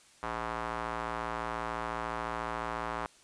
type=tone with band-pass filter; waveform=square; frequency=57.1 Hz; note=A#1; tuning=35 cents flat; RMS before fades=-36 dBFS; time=0.23-3.06 s; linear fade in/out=0 ms; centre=1100 Hz; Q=1.8; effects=white hiss -60 dBFS RMS until 3.23 s + resampled to 22050 Hz